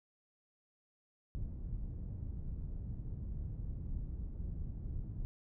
pink low-pass noise, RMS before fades -41 dBFS, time 1.35-5.25 s, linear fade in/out 0 ms, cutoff 130 Hz, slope 12 dB/octave, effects none

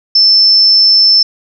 sine tone, 5300 Hz, E8, 9 cents sharp, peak -4 dBFS, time 0.15-1.23 s, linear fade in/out 5 ms, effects none

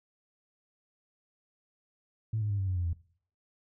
sine tone with pitch steps, 110 / 105.28 / 100.75 / 96.43 / 92.29 / 88.32 / 84.53 Hz, A2 / G#2 / G2 / G2 / F#2 / F2 / E2, 0 / +24 / +48 / -28 / -4 / +20 / +44 cents, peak -27 dBFS, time 2.33-2.932 s, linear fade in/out 5 ms, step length 86 ms, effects noise-tail reverb RT60 0.5 s tail -19 dB re dry + tanh soft clip ceiling -23 dBFS

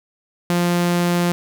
sawtooth tone, 174.61 Hz, F3, in tune, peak -12 dBFS, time 0.5-1.32 s, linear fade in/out 0 ms, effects none

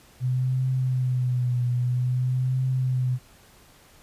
sine tone with vibrato, 126.2 Hz, B2, 38 cents sharp, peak -21 dBFS, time 0.2-3.19 s, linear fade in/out 50 ms, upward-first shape triangle, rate 0.51 Hz, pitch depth 55 cents each way, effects pink hiss -54 dBFS RMS until 4.02 s + resampled to 32000 Hz

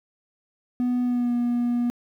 triangle tone with pitch glide, 246.9 to 240.8 Hz, B3 to B3, 0 to -44 cents, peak -18 dBFS, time 0.8-1.9 s, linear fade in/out 0 ms, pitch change -44 cents, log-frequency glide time 1.03-1.33 s, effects tanh soft clip ceiling -14 dBFS + 10-bit

